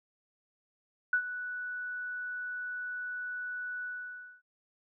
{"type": "tone with ADSR envelope", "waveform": "sine", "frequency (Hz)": 1480, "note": "F#6", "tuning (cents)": 0, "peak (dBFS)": -22, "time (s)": [1.13, 4.42], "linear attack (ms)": 3, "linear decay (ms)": 81, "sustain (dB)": -13, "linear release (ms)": 580, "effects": []}